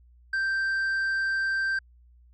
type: tone with tanh clipping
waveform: sine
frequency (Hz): 1568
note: G6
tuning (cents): 0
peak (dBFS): -25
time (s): 0.33-1.79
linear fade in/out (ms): 5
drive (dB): 4
effects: added 60 Hz sine -53 dBFS peak until 2.33 s + AAC 64 kbps